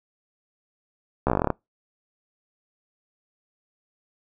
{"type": "slowing click train", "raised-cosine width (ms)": 1, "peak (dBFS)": -7, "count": 12, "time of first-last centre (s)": [1.27, 1.503], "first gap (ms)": 14, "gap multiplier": 1.08, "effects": ["noise-tail reverb RT60 0.2 s tail -26 dB re dry"]}